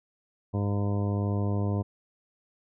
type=harmonic tone; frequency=101.5 Hz; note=G#2; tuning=39 cents flat; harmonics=1 / 2 / 3 / 4 / 5 / 6 / 7 / 9 / 10; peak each=-26 / -32 / -36 / -38 / -40 / -42 / -43 / -45 / -46 dBFS; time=0.53-1.83 s; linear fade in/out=20 ms; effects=none